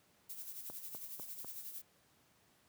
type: noise with tremolo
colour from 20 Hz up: violet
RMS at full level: -45 dBFS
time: 0.29-1.82 s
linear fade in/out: 10 ms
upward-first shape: sine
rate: 11 Hz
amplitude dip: 55%
type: click train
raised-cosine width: 1 ms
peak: -35 dBFS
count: 4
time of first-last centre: 0.7-1.446 s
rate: 4.02 Hz
effects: pink hiss -70 dBFS RMS until 2.68 s + high-pass 100 Hz 12 dB/octave